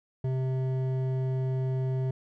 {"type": "tone with hard clipping", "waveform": "sine", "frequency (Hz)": 130.5, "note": "C3", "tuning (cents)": -4, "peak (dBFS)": -28, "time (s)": [0.24, 2.11], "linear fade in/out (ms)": 5, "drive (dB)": 10, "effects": []}